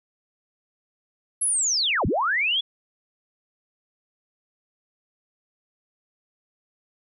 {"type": "linear two-way sweep", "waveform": "sine", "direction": "down then up", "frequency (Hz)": [11140, 47.35, 3446], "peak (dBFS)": -20, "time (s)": [1.41, 2.61], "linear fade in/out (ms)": 10, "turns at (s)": 2.06, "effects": []}